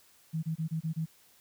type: tone bursts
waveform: sine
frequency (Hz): 160.4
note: E3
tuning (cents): -47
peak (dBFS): -29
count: 6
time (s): 0.33-1.06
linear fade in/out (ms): 20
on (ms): 100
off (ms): 26
effects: white hiss -62 dBFS RMS until 1.4 s